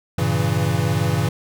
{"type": "chord", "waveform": "square", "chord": "G diminished seventh", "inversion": "none", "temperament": "equal with one note detuned", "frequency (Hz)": [98, 115.74, 138.59, 164.81], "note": ["G2", "Bb2", "Db3", "Fb3"], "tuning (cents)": [0, -12, 0, 0], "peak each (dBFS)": -24, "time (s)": [0.18, 1.29], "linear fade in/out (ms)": 5, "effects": []}